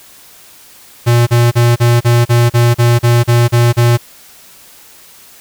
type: tone bursts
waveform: square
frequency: 119.2 Hz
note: A#2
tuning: 39 cents sharp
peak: -7 dBFS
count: 12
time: 1.06-3.976 s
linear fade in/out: 20 ms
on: 210 ms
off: 36 ms
effects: white hiss -40 dBFS RMS until 5.4 s

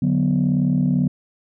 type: chord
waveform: sine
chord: B minor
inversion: first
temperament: equal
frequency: 146.83 / 185 / 246.9 Hz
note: D3 / F#3 / B3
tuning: 0 / 0 / 0 cents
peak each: -19 dBFS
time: 0.02-1.08 s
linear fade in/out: 5 ms
effects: tanh soft clip ceiling -10 dBFS

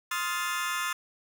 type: chord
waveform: 30% pulse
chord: F dominant seventh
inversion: second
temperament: just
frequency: 1047.7 / 1257.2 / 1396.9 / 1746.1 Hz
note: C6 / Eb6 / F6 / A6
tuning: +2 / +18 / 0 / -14 cents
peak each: -32 dBFS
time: 0.11-0.93 s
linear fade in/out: 5 ms
effects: none

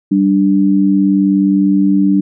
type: tone pair together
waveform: sine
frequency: 194.5 / 293.7 Hz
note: G3 / D4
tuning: -13 / 0 cents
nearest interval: perfect fifth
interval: 713 cents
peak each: -11 dBFS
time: 0.11-2.21 s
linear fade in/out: 10 ms
effects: none

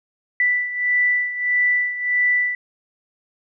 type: beating tone pair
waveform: sine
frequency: 1975.5 / 1977.1 Hz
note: B6 / B6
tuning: 0 / +1 cents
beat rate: 1.6 Hz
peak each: -18 / -23 dBFS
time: 0.4-2.55 s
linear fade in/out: 2 ms
effects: none

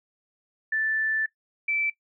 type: tone pair in turn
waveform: sine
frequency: 1760 / 2324 Hz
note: A6 / D7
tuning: 0 / -19 cents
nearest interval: perfect fourth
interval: 481 cents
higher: second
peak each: -23 dBFS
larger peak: neither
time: 0.72-1.26 / 1.68-1.9 s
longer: first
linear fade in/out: 5 ms
effects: noise-tail reverb RT60 0.1 s tail -18 dB re dry

